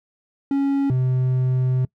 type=tone pair in turn; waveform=triangle; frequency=277.2 / 128.28 Hz; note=C#4 / C3; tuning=0 / -34 cents; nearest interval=octave + minor second; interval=1334 cents; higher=first; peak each=-15 dBFS; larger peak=neither; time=0.51-0.9 / 0.9-1.85 s; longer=second; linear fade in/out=2 ms; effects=noise-tail reverb RT60 0.1 s tail -23 dB re dry